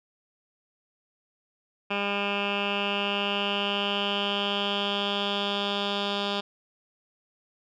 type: tone with low-pass filter sweep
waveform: 10% pulse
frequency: 201.6 Hz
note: G3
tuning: 49 cents sharp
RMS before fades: -28 dBFS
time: 1.9-6.41 s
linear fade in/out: 10 ms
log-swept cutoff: 2500 to 3800 Hz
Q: 5.8
effects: none